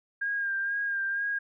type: tone with vibrato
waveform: sine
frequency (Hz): 1611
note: G6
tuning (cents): +47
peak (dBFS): -27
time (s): 0.21-1.39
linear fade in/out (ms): 10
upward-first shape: sine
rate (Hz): 2.1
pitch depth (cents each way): 31
effects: none